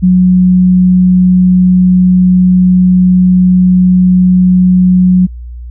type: tone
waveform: sine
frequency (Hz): 182.7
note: F#3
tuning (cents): -22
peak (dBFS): -3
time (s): 0.02-5.27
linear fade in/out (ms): 20
effects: added 60 Hz sine -22 dBFS peak until 5.7 s